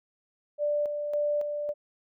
sine tone with tremolo, 589 Hz, D5, 5 cents sharp, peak -24 dBFS, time 0.58-1.74 s, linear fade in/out 50 ms, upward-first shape square, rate 1.8 Hz, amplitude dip 45%, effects none

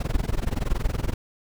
brown noise with amplitude modulation, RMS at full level -21 dBFS, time 0-1.14 s, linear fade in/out 5 ms, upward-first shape sine, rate 21.3 Hz, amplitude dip 95%, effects none

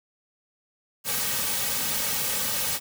white noise with comb filter, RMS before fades -27 dBFS, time 1.04-2.8 s, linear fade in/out 50 ms, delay 2.9 ms, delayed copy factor -0.95, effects none

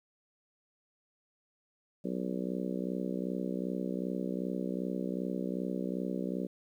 harmonic tone, 62.6 Hz, B1, 24 cents sharp, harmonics 3 / 4 / 5 / 6 / 7 / 8 / 9, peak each -36 / -38 / -40 / -42 / -43 / -44 / -45 dBFS, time 2.04-6.47 s, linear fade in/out 10 ms, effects 11-bit

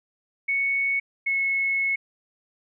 sine tone pair in turn, 2217 / 2189 Hz, C#7 / C#7, 0 / -22 cents, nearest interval unison, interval 22 cents, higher first, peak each -21 dBFS, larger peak neither, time 0.48-1 / 1.26-1.96 s, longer second, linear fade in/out 10 ms, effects none

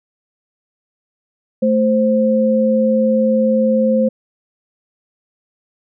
sine tone pair together, 220 / 523.3 Hz, A3 / C5, 0 / 0 cents, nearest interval octave + minor third, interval 1500 cents, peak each -14 dBFS, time 1.62-4.09 s, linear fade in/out 10 ms, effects none

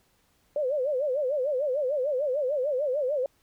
sine tone with vibrato, 551 Hz, C#5, 11 cents flat, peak -24 dBFS, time 0.56-3.26 s, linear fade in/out 2 ms, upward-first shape sine, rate 6.7 Hz, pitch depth 180 cents each way, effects pink hiss -67 dBFS RMS until 3.42 s

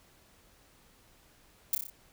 violet noise with echo, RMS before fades -27 dBFS, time 1.73-1.75 s, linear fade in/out 2 ms, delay 30 ms, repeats 5, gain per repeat -4 dB, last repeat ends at 1.9 s, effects pink hiss -62 dBFS RMS until 2.12 s

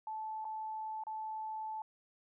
sine tone with dropouts, 872 Hz, A5, 16 cents flat, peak -38 dBFS, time 0.07-1.82 s, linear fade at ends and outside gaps 2 ms, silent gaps 0.445-0.451 / 1.037-1.068 s, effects none

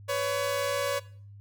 sawtooth tone pair together, 502 / 562.2 Hz, B4 / C#5, +28 / +24 cents, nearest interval major second, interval 196 cents, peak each -29 / -24 dBFS, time 0.08-1 s, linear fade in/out 20 ms, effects noise-tail reverb RT60 0.5 s tail -19 dB re dry + added 101 Hz sine -45 dBFS peak until 1.4 s

